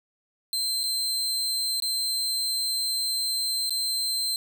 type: tone with dropouts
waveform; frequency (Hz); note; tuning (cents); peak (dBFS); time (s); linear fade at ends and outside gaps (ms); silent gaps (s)
sawtooth; 4115; C8; -30; -22; 0.53-4.36; 1; 0.833-0.837 / 1.801-1.822 / 3.695-3.706
effects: none